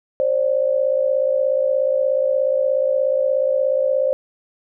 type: tone pair together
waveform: sine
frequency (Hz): 530.5 / 587.3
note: C5 / D5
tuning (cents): +24 / 0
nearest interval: major second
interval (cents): 176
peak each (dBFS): -17 / -20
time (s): 0.2-4.13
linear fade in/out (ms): 0
effects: none